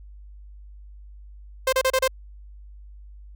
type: tone bursts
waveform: sawtooth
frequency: 523.3 Hz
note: C5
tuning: in tune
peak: -14 dBFS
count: 5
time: 1.67-2.078 s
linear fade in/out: 5 ms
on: 56 ms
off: 32 ms
effects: added 50 Hz sine -41 dBFS peak until 3.35 s

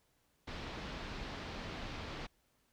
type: low-pass noise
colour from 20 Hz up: pink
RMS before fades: -44 dBFS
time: 0.47-2.27 s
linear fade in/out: 10 ms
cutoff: 4600 Hz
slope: 24 dB/octave
effects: pink hiss -75 dBFS RMS until 2.72 s

